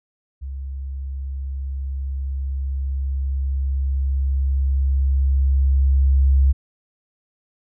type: tone with level ramp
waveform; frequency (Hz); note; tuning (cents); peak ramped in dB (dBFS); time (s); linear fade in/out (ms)
sine; 67.6; C#2; -43; -27 to -11; 0.41-6.53; 20
effects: none